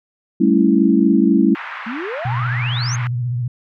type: chord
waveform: sine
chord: A dominant seventh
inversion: third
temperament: equal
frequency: 196 / 220 / 277.2 / 329.6 Hz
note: G3 / A3 / C#4 / E4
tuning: 0 / 0 / 0 / 0 cents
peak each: -16 dBFS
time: 0.4-1.55 s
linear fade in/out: 10 ms
type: band-pass noise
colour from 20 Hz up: white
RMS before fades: -30 dBFS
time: 1.55-3.07 s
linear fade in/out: 0 ms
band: 930 to 2000 Hz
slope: 24 dB/octave
type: exponential sweep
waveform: sine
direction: up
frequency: 212.1 to 6660 Hz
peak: -24 dBFS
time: 1.86-2.96 s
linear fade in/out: 10 ms
type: tone with vibrato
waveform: sine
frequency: 121.9 Hz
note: B2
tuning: 22 cents flat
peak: -18 dBFS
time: 2.25-3.48 s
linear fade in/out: 5 ms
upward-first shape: triangle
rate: 15 Hz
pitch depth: 80 cents each way
effects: none